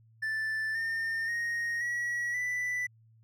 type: tone with pitch steps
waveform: triangle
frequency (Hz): 1761 / 1813.6 / 1867.9 / 1923.7 / 1981.2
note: A6 / A#6 / A#6 / B6 / B6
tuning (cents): +1 / -48 / +3 / -46 / +5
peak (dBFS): -28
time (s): 0.22-2.87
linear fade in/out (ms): 10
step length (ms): 530
effects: added 112 Hz sine -58 dBFS peak until 3.23 s